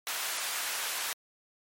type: high-pass noise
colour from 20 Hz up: pink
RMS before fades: -34 dBFS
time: 0.07-1.13 s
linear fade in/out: 0 ms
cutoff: 1100 Hz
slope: 12 dB/octave
effects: MP3 64 kbps